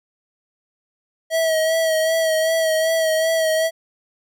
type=tone with vibrato; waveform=square; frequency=643 Hz; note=E5; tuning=43 cents flat; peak=-17 dBFS; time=1.3-3.71 s; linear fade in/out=50 ms; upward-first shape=sine; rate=2.6 Hz; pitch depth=31 cents each way; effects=none